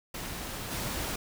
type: noise with level steps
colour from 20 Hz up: pink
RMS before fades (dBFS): -38 / -34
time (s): 0.14-1.16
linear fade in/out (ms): 5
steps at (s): 0.71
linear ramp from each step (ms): 5
effects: none